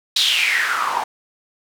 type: noise with band-pass filter sweep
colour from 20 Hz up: white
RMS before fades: -19 dBFS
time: 0.16-1.04 s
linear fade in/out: 5 ms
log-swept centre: 4000 to 800 Hz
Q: 5.9
effects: none